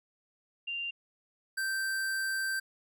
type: tone pair in turn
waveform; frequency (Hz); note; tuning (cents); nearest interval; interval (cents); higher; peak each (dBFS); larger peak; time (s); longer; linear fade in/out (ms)
sine / square; 2784 / 1562.5; F7 / G6; -6 / -6; minor seventh; 1000; first; -33 / -31; second; 0.67-0.91 / 1.57-2.6; second; 10
effects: none